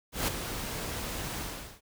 pink noise with ADSR envelope, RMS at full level -27 dBFS, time 0.12-1.81 s, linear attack 160 ms, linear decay 6 ms, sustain -9 dB, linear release 410 ms, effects none

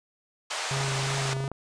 pink band-pass noise, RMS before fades -32 dBFS, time 0.5-1.34 s, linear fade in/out 10 ms, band 620 to 8600 Hz, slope 24 dB/octave
square tone with vibrato, 135.5 Hz, C#3, 39 cents flat, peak -29 dBFS, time 0.71-1.48 s, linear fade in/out 2 ms, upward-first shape sine, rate 2.8 Hz, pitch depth 22 cents each way
click train, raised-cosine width 1 ms, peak -24 dBFS, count 21, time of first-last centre 0.77-1.516 s, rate 26.8 Hz
effects resampled to 22050 Hz

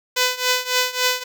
5% pulse tone with tremolo, 502 Hz, B4, 28 cents sharp, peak -3 dBFS, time 0.16-1.24 s, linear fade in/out 10 ms, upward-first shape triangle, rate 3.6 Hz, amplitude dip 90%, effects none

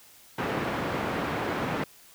pink band-pass noise, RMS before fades -30 dBFS, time 0.38-1.84 s, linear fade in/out 5 ms, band 150 to 1900 Hz, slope 12 dB/octave, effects white hiss -54 dBFS RMS until 2.14 s

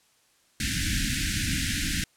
pink band-stop noise, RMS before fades -27 dBFS, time 0.6-2.04 s, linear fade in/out 2 ms, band 310 to 1500 Hz, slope 96 dB/octave, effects white hiss -64 dBFS RMS until 2.16 s + low-pass 10000 Hz 12 dB/octave

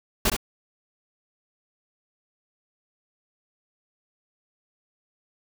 pink noise with echo, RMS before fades -21 dBFS, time 0.25-0.3 s, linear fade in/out 5 ms, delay 66 ms, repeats 1, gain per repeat -5 dB, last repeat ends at 0.366 s, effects none

